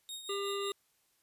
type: tone with tremolo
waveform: sawtooth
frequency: 3729 Hz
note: A#7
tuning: in tune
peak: -36 dBFS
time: 0.09-0.72 s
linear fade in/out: 0 ms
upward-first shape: triangle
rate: 5.5 Hz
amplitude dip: 65%
type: harmonic tone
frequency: 399.2 Hz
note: G4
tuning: 32 cents sharp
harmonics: 1 / 3 / 5 / 7 / 9 / 10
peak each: -35 / -40 / -50 / -45 / -49 / -52 dBFS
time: 0.29-0.72 s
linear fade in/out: 5 ms
effects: white hiss -73 dBFS RMS until 1.22 s + resampled to 32000 Hz